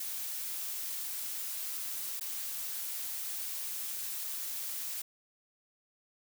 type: noise with dropouts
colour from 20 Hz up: blue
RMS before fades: -38 dBFS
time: 0-5.02 s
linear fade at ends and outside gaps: 5 ms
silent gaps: 2.197-2.209 s
effects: none